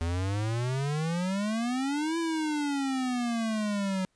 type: exponential two-way sweep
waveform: square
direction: up then down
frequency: 81.7 to 336.2 to 185.5 Hz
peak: -28 dBFS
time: 0.01-4.05 s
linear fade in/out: 0 ms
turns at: 2.18 s
effects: pink hiss -73 dBFS RMS until 4.15 s + resampled to 22050 Hz